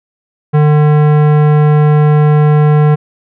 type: tone with tanh clipping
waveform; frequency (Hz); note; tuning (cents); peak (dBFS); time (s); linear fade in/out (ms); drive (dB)
sine; 150; D3; +37; -7; 0.53-2.96; 20; 18
effects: none